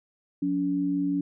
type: tone pair together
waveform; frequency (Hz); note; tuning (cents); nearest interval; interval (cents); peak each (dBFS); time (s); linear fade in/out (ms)
sine; 179.12 / 284.6; F3 / C#4; +44 / +46; minor sixth; 802; -31 / -24; 0.42-1.21; 5
effects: none